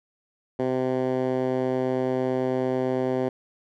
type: tone with band-pass filter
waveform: 10% pulse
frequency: 129 Hz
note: C3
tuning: 24 cents flat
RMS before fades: -25 dBFS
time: 0.59-3.29 s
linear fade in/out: 5 ms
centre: 380 Hz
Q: 1
effects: none